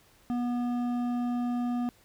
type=tone with hard clipping; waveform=sine; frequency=243 Hz; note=B3; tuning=28 cents flat; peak=-29 dBFS; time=0.3-1.89 s; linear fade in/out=0 ms; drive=9 dB; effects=pink hiss -61 dBFS RMS until 2.04 s